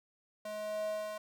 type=tone with high-pass filter sweep; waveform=square; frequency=212 Hz; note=G#3; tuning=36 cents sharp; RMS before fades=-38 dBFS; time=0.45-1.18 s; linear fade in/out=5 ms; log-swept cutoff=500 to 760 Hz; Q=5.6; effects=none